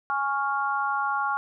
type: chord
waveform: sine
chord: Db major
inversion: second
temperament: equal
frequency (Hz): 830.6 / 1108.7 / 1396.9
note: Ab5 / Db6 / F6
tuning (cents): 0 / 0 / 0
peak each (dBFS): -28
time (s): 0.1-1.37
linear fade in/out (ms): 0
effects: none